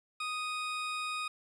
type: tone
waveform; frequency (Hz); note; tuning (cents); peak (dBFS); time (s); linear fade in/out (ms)
20% pulse; 1244.5; D#6; 0; -29; 0.2-1.28; 5
effects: low-pass 8000 Hz 12 dB/octave + 11-bit